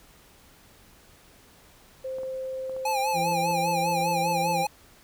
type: tone with pitch glide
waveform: sine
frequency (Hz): 523.3 to 526.3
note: C5 to C5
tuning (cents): 0 to +10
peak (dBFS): -30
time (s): 2.04-4.66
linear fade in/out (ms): 10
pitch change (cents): +10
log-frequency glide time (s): 3.44-3.51
type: clicks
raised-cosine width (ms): 1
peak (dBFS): -31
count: 7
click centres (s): 2.185 / 2.233 / 2.696 / 2.765 / 3.321 / 3.511 / 4.011
type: tone with vibrato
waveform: square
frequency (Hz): 830.6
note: G#5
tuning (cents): 0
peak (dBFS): -25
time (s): 2.85-4.67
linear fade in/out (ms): 5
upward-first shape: sine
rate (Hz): 5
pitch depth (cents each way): 88
type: harmonic tone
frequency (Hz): 168.5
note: E3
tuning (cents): +38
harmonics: 1 / 2 / 3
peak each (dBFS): -31 / -38 / -40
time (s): 3.13-4.66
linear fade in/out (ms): 50
effects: pink hiss -55 dBFS RMS until 5.03 s